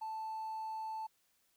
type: tone with hard clipping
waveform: triangle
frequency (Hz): 880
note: A5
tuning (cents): 0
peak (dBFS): -39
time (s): 0.01-1.07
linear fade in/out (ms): 10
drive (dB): 4
effects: white hiss -75 dBFS RMS until 1.56 s